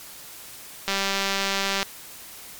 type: click train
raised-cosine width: 0.2 ms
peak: -7 dBFS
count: 187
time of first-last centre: 0.88-1.829 s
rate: 196 Hz
effects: white hiss -42 dBFS RMS until 2.59 s + MP3 96 kbps